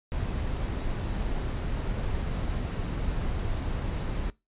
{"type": "noise", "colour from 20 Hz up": "brown", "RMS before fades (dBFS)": -30, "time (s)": [0.12, 4.3], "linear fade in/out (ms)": 0, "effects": ["noise-tail reverb RT60 0.2 s tail -20 dB re dry", "resampled to 8000 Hz"]}